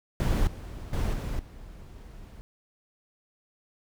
brown noise with level steps, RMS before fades -24 / -39 / -27 / -31 / -45 dBFS, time 0.2-2.41 s, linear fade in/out 0 ms, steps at 0.47 / 0.93 / 1.13 / 1.39 s, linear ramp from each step 2 ms, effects none

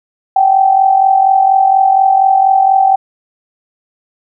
sine tone with amplitude modulation, 773 Hz, G5, 24 cents flat, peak -3 dBFS, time 0.36-2.96 s, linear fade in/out 5 ms, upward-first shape sine, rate 44.2 Hz, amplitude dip 65%, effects none

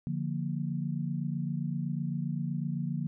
sine chord, Bb major, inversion first, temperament equal, 146.83 / 174.61 / 233.1 Hz, D3 / F3 / Bb3, 0 / 0 / 0 cents, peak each -33 / -34 / -37 dBFS, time 0.07-3.07 s, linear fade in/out 0 ms, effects none

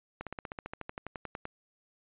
slowing click train, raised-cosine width 0.5 ms, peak -23 dBFS, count 17, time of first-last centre 0.21-1.454 s, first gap 57 ms, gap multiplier 1.04, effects resampled to 8000 Hz

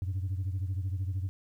sine beating tone pair, 92 / 105 Hz, F#2 / G#2, -9 / +19 cents, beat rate 13 Hz, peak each -29 / -34 dBFS, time 0.02-1.29 s, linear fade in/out 0 ms, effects tanh soft clip ceiling -27 dBFS + 11-bit

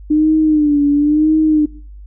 sine tone with vibrato, 300.2 Hz, D4, 38 cents sharp, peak -9 dBFS, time 0.1-1.66 s, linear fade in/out 10 ms, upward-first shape sine, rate 0.98 Hz, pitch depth 76 cents each way, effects noise-tail reverb RT60 0.6 s tail -24 dB re dry + added 50 Hz sine -32 dBFS peak until 2.06 s

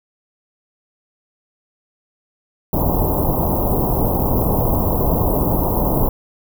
pink band-stop noise, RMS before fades -17 dBFS, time 2.73-6.09 s, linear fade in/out 2 ms, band 1000 to 13000 Hz, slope 48 dB/octave, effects none

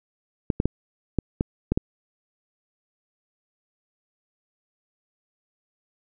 clicks, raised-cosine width 3 ms, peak -8 dBFS, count 7, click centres 0.502 / 0.601 / 0.656 / 1.187 / 1.409 / 1.72 / 1.775 s, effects none

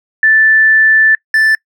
sine / triangle tone pair in turn, 1760 / 1760 Hz, A6 / A6, 0 / 0 cents, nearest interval unison, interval 0 cents, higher neither, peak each -5 dBFS, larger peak neither, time 0.23-1.15 / 1.34-1.55 s, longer first, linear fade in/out 2 ms, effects noise-tail reverb RT60 0.1 s tail -25 dB re dry

